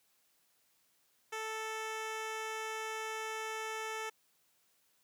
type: tone with low-pass filter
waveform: 10% pulse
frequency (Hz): 440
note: A4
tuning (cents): 0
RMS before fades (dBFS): -40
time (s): 1.32-4.1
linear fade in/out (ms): 10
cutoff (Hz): 11000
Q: 0.6
effects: white hiss -73 dBFS RMS until 5.03 s + high-pass 100 Hz 12 dB/octave